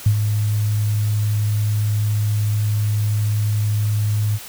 sine tone with ADSR envelope, 105.6 Hz, G#2, 29 cents sharp, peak -9 dBFS, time 0.06-4.39 s, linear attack 4 ms, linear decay 77 ms, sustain -7 dB, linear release 42 ms, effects white hiss -36 dBFS RMS until 4.48 s

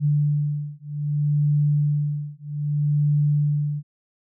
sine beating tone pair, 146.83 / 147.46 Hz, D3 / D3, 0 / +7 cents, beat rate 0.63 Hz, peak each -22 dBFS, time 0-3.83 s, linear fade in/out 50 ms, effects none

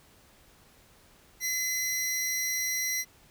sawtooth tone pair together, 2032 / 5729 Hz, B6 / F8, +49 / +43 cents, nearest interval octave + tritone, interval 1794 cents, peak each -28 dBFS, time 1.4-3.05 s, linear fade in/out 50 ms, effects pink hiss -59 dBFS RMS until 3.3 s

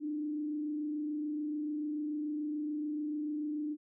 sine tone with frequency modulation, 300 Hz, D4, 37 cents sharp, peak -33 dBFS, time 0-3.77 s, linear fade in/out 50 ms, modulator 26.9 Hz, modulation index 0.32, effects none

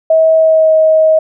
sine tone with pitch glide, 642 to 632.4 Hz, E5 to D#5, -46 to +28 cents, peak -5 dBFS, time 0.1-1.19 s, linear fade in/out 5 ms, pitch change -26 cents, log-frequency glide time 0.36-0.74 s, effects none

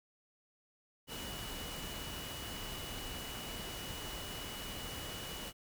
sine tone in noise, 2937 Hz, F#7, 13 cents flat, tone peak -48 dBFS, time 1.07-5.53 s, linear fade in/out 50 ms, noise pink, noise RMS -44 dBFS, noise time 1.07-5.53 s, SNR -7 dB, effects none

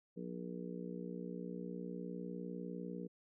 harmonic tone, 59.9 Hz, A#1, 48 cents sharp, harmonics 3 / 4 / 5 / 6 / 7 / 8, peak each -45 / -49 / -50 / -59 / -50 / -50 dBFS, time 0.16-3.08 s, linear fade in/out 20 ms, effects none

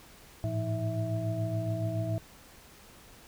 sine tone cluster, 104.9 / 112 / 171.3 / 319.5 / 657 Hz, G#2 / A2 / F3 / D#4 / E5, +18 / +31 / -33 / +46 / -6 cents, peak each -38 / -31 / -39 / -39 / -36 dBFS, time 0.44-2.18 s, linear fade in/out 0 ms, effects pink hiss -54 dBFS RMS until 3.27 s

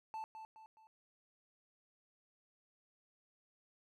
triangle tone with echo, 880 Hz, A5, in tune, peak -39 dBFS, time 0.14-0.24 s, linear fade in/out 0 ms, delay 210 ms, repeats 3, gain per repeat -7 dB, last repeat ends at 0.87 s, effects none

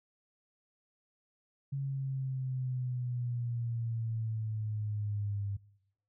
sine exponential sweep, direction down, 138.59 to 99.6 Hz, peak -32 dBFS, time 1.72-5.57 s, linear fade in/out 10 ms, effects noise-tail reverb RT60 0.8 s tail -23 dB re dry

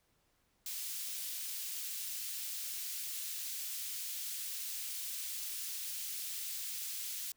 white high-pass noise, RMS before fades -41 dBFS, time 0.66-7.32 s, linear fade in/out 2 ms, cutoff 3000 Hz, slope 12 dB/octave, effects pink hiss -75 dBFS RMS until 7.36 s

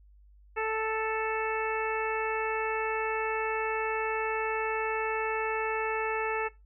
harmonic tone, 440 Hz, A4, in tune, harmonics 1 / 2 / 3 / 4 / 5 / 6, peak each -31 / -34 / -36 / -37 / -38 / -39 dBFS, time 0.56-6.49 s, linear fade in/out 20 ms, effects noise-tail reverb RT60 0.2 s tail -18 dB re dry + added 50 Hz sine -54 dBFS peak until 6.65 s

